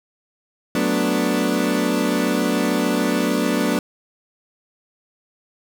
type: chord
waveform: 30% pulse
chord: B minor seventh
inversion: second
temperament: equal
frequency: 185 / 220 / 246.9 / 293.7 Hz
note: F#3 / A3 / B3 / D4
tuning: 0 / 0 / 0 / 0 cents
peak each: -22 / -22 / -20 / -20 dBFS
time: 0.75-3.79 s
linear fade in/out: 2 ms
effects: none